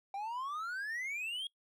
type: exponential sweep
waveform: triangle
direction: up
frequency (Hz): 773 to 3322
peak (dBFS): -35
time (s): 0.14-1.47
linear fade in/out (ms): 2
effects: noise-tail reverb RT60 0.1 s tail -22 dB re dry